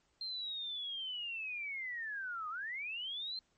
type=linear two-way sweep; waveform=sine; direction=down then up; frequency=4186 to 1208 to 4186 Hz; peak=-38 dBFS; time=0.21-3.39 s; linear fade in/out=2 ms; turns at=2.49 s; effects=pink hiss -75 dBFS RMS until 3.57 s + MP3 32 kbps